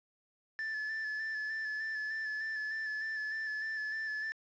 triangle tone with vibrato, 1746 Hz, A6, 14 cents flat, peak -33 dBFS, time 0.59-4.32 s, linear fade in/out 0 ms, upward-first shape square, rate 3.3 Hz, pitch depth 22 cents each way, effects resampled to 16000 Hz + 10-bit

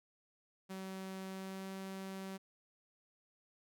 sawtooth tone with pitch glide, 190.2 to 191.86 Hz, F#3 to G3, +48 to -37 cents, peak -39 dBFS, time 0.69-2.38 s, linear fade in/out 20 ms, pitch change +15 cents, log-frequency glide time 1.27-1.69 s, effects none

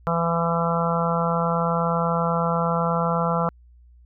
harmonic tone, 168.1 Hz, E3, 34 cents sharp, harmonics 1 / 3 / 4 / 5 / 6 / 7 / 8, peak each -24 / -27 / -28 / -30 / -29 / -29 / -28 dBFS, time 0.07-3.49 s, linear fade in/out 0 ms, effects added 60 Hz sine -48 dBFS peak until 4.05 s

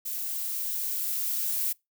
violet noise with level ramp, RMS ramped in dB -33 to -28 dBFS, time 0.05-1.73 s, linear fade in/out 10 ms, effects noise-tail reverb RT60 0.2 s tail -25 dB re dry

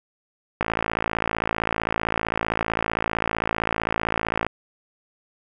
click train, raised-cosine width 0.5 ms, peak -7 dBFS, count 215, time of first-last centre 0.61-4.466 s, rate 55.5 Hz, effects none

